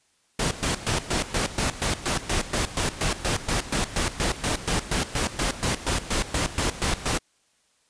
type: noise with tremolo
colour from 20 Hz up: pink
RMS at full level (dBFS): -24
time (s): 0.39-7.19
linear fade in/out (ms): 5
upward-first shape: square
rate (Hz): 4.2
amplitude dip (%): 80
effects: white hiss -66 dBFS RMS until 7.89 s + resampled to 22050 Hz